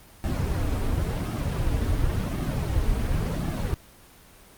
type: noise with flanger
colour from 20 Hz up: brown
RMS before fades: -25 dBFS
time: 0.24-3.74 s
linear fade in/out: 0 ms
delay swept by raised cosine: 2 to 5.9 ms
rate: 0.93 Hz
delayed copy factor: -0.75
effects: pink hiss -51 dBFS RMS until 4.57 s + Opus 24 kbps